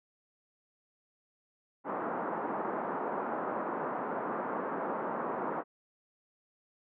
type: band-pass noise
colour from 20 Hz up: white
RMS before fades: -35 dBFS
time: 1.84-5.64 s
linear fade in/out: 50 ms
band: 200 to 1200 Hz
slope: 24 dB/octave
effects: low-pass 2000 Hz 12 dB/octave

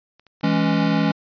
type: clicks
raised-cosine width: 0.2 ms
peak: -32 dBFS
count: 7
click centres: 0.196 / 0.267 / 0.41 / 0.458 / 0.727 / 0.789 / 0.853 s
type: chord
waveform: square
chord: C# minor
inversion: first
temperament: equal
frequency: 164.81 / 207.7 / 277.2 Hz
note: E3 / G#3 / C#4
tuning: 0 / 0 / 0 cents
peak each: -22 dBFS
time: 0.43-1.12 s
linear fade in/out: 10 ms
effects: resampled to 11025 Hz

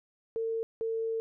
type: tone pair in turn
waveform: sine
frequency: 452.1 / 450.5 Hz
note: A4 / A4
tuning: +47 / +41 cents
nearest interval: unison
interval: 6 cents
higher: first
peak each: -29 / -29 dBFS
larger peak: neither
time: 0.36-0.63 / 0.81-1.2 s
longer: second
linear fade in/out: 0 ms
effects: none

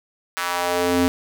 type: tone with high-pass filter sweep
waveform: square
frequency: 88.2 Hz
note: F2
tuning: 18 cents sharp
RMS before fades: -21 dBFS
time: 0.37-1.08 s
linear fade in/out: 0 ms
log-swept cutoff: 1400 to 220 Hz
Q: 1.7
effects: none

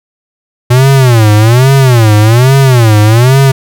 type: tone with vibrato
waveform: square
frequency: 120 Hz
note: B2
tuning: 49 cents flat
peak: -3 dBFS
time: 0.7-3.52 s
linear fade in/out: 10 ms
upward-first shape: sine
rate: 1.2 Hz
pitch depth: 230 cents each way
effects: none

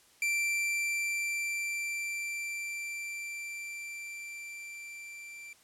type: tone with level ramp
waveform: 45% pulse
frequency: 2349 Hz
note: D7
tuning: in tune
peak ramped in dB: -27 to -44 dBFS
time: 0.22-5.53 s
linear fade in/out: 2 ms
effects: white hiss -62 dBFS RMS until 5.63 s + low-pass 11000 Hz 12 dB/octave

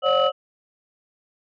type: tone cluster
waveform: sine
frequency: 540 / 585 / 728 / 1286 / 2950 Hz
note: C#5 / D5 / F#5 / E6 / F#7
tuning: -45 / -7 / -28 / -43 / -6 cents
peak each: -19 / -21 / -27 / -21 / -26 dBFS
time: 0.02-0.32 s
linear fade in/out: 50 ms
effects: tanh soft clip ceiling -9 dBFS

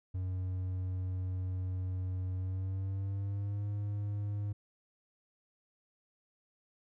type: tone with pitch glide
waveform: triangle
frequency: 92.5 to 102.64 Hz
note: F#2 to G#2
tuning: 0 to -20 cents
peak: -31 dBFS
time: 0.14-4.53 s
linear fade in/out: 10 ms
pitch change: +180 cents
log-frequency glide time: 2.35-3.67 s
effects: none

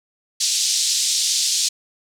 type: band-pass noise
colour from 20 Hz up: pink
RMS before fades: -20 dBFS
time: 0.4-1.69 s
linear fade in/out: 10 ms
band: 4000 to 8000 Hz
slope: 24 dB/octave
effects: none

